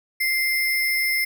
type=tone with sample-and-hold; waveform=sine; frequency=2093 Hz; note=C7; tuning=in tune; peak=-19 dBFS; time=0.2-1.25 s; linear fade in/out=10 ms; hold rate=7350 Hz; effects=none